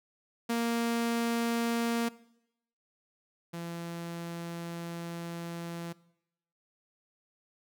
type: tone pair in turn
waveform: sawtooth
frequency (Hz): 233.1 / 169.59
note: A#3 / E3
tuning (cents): 0 / +49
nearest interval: tritone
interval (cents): 551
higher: first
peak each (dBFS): -24 / -33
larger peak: first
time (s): 0.49-2.09 / 3.53-5.93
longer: second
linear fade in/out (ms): 10
effects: noise-tail reverb RT60 0.8 s tail -20 dB re dry